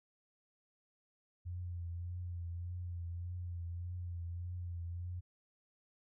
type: tone with vibrato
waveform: sine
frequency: 87.31 Hz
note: F2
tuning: in tune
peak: -39 dBFS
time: 1.45-5.21 s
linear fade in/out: 20 ms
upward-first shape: triangle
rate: 1.7 Hz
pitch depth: 46 cents each way
effects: none